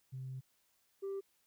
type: tone pair in turn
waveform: sine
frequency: 130.81 / 392 Hz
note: C3 / G4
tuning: 0 / 0 cents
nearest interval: octave + perfect fifth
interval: 1900 cents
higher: second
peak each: -40 / -35 dBFS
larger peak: second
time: 0.12-0.41 / 1.02-1.21 s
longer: first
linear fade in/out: 20 ms
effects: tanh soft clip ceiling -36 dBFS + white hiss -75 dBFS RMS until 1.46 s